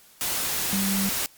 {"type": "tone in noise", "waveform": "sine", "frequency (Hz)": 195.6, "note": "G3", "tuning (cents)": -4, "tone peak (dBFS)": -24, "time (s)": [0.73, 1.09], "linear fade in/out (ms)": 0, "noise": "white", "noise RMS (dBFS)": -27, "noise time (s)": [0.21, 1.26], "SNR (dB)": 0, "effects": ["white hiss -54 dBFS RMS until 1.37 s", "Opus 48 kbps"]}